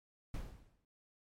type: noise with exponential decay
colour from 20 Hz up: brown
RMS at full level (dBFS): -39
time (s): 0.34-0.85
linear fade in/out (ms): 2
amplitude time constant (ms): 110
effects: MP3 64 kbps